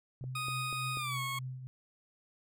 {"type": "tone with tremolo", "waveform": "sine", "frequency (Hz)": 128.7, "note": "C3", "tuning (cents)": -28, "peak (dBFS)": -36, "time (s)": [0.21, 1.67], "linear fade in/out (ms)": 0, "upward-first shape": "triangle", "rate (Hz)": 3.4, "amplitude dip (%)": 60}
{"type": "click train", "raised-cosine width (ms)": 2, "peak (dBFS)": -33, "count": 4, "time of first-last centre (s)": [0.24, 0.972], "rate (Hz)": 4.1}
{"type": "tone with pitch glide", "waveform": "20% pulse", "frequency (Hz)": [1244.5, 1096], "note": ["D#6", "C#6"], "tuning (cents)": [0, -20], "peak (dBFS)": -30, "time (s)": [0.35, 1.39], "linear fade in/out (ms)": 5, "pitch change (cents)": -220, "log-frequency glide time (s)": [0.96, 1.2]}
{"effects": []}